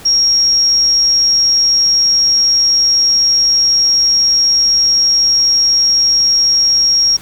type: tone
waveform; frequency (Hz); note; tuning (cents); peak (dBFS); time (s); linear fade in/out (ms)
sine; 5588; F8; 0; -8; 0.05-7.17; 10
effects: pink hiss -36 dBFS RMS until 7.21 s